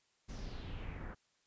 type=noise with low-pass filter sweep; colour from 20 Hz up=brown; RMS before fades=-44 dBFS; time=0.28-1.15 s; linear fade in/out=20 ms; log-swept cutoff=6700 to 1500 Hz; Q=3.1; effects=white hiss -75 dBFS RMS until 1.46 s + resampled to 16000 Hz